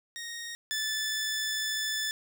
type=tone pair in turn; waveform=15% pulse; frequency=1864.7 / 1746.4 Hz; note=A#6 / A6; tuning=0 / -13 cents; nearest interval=minor second; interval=113 cents; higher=first; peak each=-31 / -23 dBFS; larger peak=second; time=0.16-0.55 / 0.71-2.11 s; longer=second; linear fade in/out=0 ms; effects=10-bit